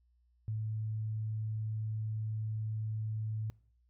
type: tone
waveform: sine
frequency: 109 Hz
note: A2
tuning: 16 cents flat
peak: -33 dBFS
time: 0.48-3.5 s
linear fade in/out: 0 ms
effects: noise-tail reverb RT60 0.6 s tail -24 dB re dry + added 60 Hz sine -67 dBFS peak until 3.89 s